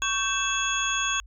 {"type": "tone cluster", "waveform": "sine", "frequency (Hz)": [1115, 1557, 2638, 3352, 6630], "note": ["C#6", "G6", "E7", "G#7", "G#8"], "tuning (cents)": [10, -12, 1, 15, -4], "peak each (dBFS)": -30, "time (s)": [0.02, 1.2], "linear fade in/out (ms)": 0, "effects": ["added 50 Hz sine -45 dBFS peak until 1.26 s"]}